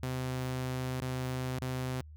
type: tone with dropouts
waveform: sawtooth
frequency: 128.4 Hz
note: C3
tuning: 32 cents flat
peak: -29 dBFS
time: 0.03-2.01 s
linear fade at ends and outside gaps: 0 ms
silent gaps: 1.001-1.02 / 1.586-1.619 s
effects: added 76 Hz sine -47 dBFS peak until 2.16 s